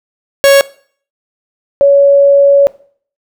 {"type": "tone pair in turn", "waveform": ["45% pulse", "sine"], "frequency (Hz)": [554.4, 561.5], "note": ["C#5", "C#5"], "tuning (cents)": [0, 22], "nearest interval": "unison", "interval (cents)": 22, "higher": "second", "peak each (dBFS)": -3, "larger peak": "neither", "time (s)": [[0.44, 0.61], [1.81, 2.67]], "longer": "second", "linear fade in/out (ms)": 0, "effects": ["noise-tail reverb RT60 0.5 s tail -20 dB re dry"]}